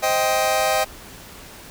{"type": "chord", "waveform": "sawtooth", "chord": "C minor", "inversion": "none", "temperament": "just", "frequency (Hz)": [523.3, 627.9, 784.9], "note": ["C5", "Eb5", "G5"], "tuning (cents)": [0, 16, 2], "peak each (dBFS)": [-21, -17, -17], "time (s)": [0.02, 0.85], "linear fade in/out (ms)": 20, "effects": ["pink hiss -41 dBFS RMS until 1.7 s"]}